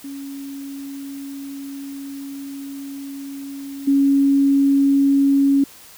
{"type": "tone with level steps", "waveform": "sine", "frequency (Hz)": 277.2, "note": "C#4", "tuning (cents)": 0, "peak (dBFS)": [-29, -12], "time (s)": [0.04, 5.64], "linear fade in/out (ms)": 5, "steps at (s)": 3.87, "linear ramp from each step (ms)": 10, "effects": ["white hiss -44 dBFS RMS until 5.97 s"]}